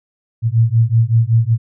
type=beating tone pair; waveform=sine; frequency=112 / 117.3 Hz; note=A2 / A#2; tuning=+31 / +11 cents; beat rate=5.3 Hz; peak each=-13 dBFS; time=0.42-1.58 s; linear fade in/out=50 ms; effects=none

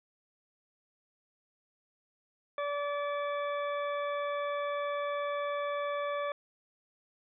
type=harmonic tone; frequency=577 Hz; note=D5; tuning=31 cents flat; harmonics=1 / 2 / 3 / 4 / 6; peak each=-33 / -36 / -44 / -45 / -50 dBFS; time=2.58-6.32 s; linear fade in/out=2 ms; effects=none

